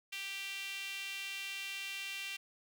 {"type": "tone with high-pass filter", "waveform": "sawtooth", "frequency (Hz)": 392, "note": "G4", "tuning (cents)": 0, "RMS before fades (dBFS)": -42, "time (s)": [0.12, 2.37], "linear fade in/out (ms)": 10, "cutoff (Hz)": 2600, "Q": 3.8, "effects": []}